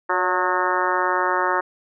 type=harmonic tone with a mistuned harmonic; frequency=181.9 Hz; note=F#3; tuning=29 cents flat; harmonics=2 / 3 / 4 / 5 / 6 / 7 / 8 / 9 / 10; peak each=-27 / -28 / -30 / -24 / -25 / -26 / -28 / -30 / -30 dBFS; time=0.09-1.61 s; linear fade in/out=10 ms; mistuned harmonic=3; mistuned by=+44 cents; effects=none